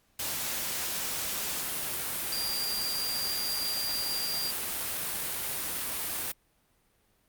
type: tone in noise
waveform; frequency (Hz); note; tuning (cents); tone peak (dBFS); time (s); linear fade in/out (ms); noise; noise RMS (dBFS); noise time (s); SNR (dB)
sine; 4760; D8; +22; -31; 2.32-4.51; 5; white; -33; 0.19-6.32; -1
effects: pink hiss -69 dBFS RMS until 7.28 s + Opus 48 kbps